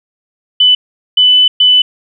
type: tone bursts at uneven times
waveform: sine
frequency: 2999 Hz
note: F#7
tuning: 23 cents sharp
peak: -4 dBFS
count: 3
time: 0.6-0.75 / 1.17-1.48 / 1.6-1.82 s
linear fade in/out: 5 ms
effects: none